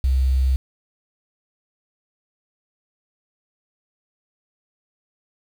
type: tone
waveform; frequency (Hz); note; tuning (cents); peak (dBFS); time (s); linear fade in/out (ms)
sine; 65.41; C2; 0; -15; 0.04-0.56; 0
effects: 7-bit